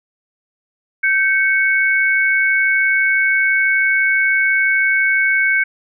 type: tone pair together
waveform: sine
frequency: 1555.9 / 2217 Hz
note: G6 / C#7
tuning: -13 / 0 cents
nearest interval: tritone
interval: 613 cents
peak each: -15 / -15 dBFS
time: 1.03-5.64 s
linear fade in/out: 10 ms
effects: none